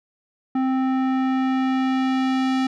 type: tone with low-pass filter sweep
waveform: square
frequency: 261.8 Hz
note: C4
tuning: 1 cent sharp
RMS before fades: -21 dBFS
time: 0.55-2.67 s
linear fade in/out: 5 ms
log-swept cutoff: 1200 to 4600 Hz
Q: 0.79
effects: none